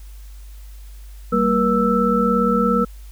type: tone cluster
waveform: sine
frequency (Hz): 194.3 / 231.6 / 478.4 / 1320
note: G3 / A#3 / A#4 / E6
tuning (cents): -15 / -11 / +45 / +2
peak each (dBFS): -20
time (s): 1.32-2.85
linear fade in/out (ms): 10
effects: added 50 Hz sine -35 dBFS peak until 3.11 s + white hiss -52 dBFS RMS until 3.11 s